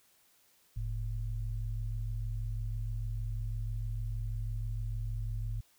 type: tone pair together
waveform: sine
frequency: 43.7 / 110 Hz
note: F1 / A2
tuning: +2 / 0 cents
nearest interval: octave + major third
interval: 1598 cents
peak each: -35 / -36 dBFS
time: 0.76-5.61 s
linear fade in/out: 10 ms
effects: white hiss -67 dBFS RMS until 5.78 s